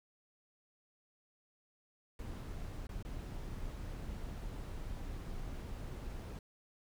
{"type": "noise with dropouts", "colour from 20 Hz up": "brown", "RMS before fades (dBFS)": -43, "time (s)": [2.19, 6.39], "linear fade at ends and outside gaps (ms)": 2, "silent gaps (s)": [[2.87, 2.891], [3.027, 3.049]], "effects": []}